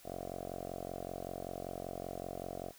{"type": "tone with low-pass filter", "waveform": "5% pulse", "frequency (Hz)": 45.21, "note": "F#1", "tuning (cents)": -39, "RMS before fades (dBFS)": -43, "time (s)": [0.03, 2.73], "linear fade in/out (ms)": 50, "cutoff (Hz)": 700, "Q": 7.2, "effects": ["white hiss -59 dBFS RMS until 2.78 s"]}